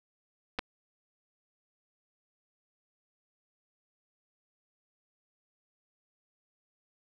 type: clicks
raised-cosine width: 0.3 ms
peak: -16 dBFS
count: 2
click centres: 0.588 / 0.592 s
effects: none